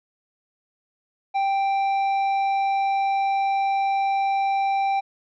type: tone with tanh clipping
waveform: triangle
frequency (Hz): 785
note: G5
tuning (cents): +2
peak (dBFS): -21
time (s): 1.34-5.01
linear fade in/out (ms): 20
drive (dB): 12
effects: none